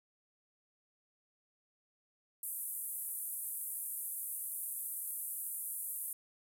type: band-pass noise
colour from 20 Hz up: white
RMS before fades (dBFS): -41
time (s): 2.43-6.13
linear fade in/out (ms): 2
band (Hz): 9100 to 14000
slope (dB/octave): 48
effects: none